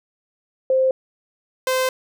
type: tone pair in turn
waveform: sine / sawtooth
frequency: 523.3 / 517 Hz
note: C5 / C5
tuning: 0 / -21 cents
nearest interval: unison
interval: 21 cents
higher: first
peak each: -14 dBFS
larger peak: neither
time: 0.7-0.91 / 1.67-1.89 s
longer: second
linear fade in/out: 2 ms
effects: none